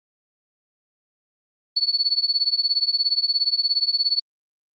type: tone with tremolo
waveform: sine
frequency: 4435 Hz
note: C#8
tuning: in tune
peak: -14 dBFS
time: 1.76-4.2 s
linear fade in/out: 10 ms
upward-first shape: triangle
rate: 17 Hz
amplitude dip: 100%
effects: Opus 24 kbps